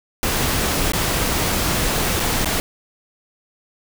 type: noise with dropouts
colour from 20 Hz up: pink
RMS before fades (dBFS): -20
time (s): 0.23-2.6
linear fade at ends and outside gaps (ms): 0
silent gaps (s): 0.92-0.934 / 2.196-2.201 / 2.446-2.457
effects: none